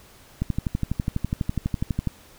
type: click train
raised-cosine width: 5 ms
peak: -11 dBFS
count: 21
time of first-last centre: 0.42-2.073 s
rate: 12.1 Hz
effects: pink hiss -51 dBFS RMS until 2.38 s